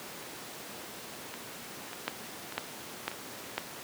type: two click trains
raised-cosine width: 0.3 ms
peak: -13 / -23 dBFS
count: 4 / 4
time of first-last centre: 2.08-3.58 / 1.34-3.115 s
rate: 2 / 1.69 Hz
effects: pink hiss -43 dBFS RMS until 3.83 s + high-pass 200 Hz 12 dB/octave